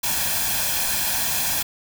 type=noise with comb filter; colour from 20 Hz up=white; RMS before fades=-23 dBFS; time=0.03-1.63 s; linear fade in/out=10 ms; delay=1.2 ms; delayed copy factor=+0.65; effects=none